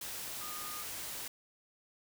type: tone in noise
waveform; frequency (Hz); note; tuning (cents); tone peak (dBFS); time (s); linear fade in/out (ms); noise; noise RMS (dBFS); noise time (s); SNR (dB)
sine; 1224; D#6; -29; -46; 0.41-0.83; 5; white; -42; 0.01-1.28; -7
effects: none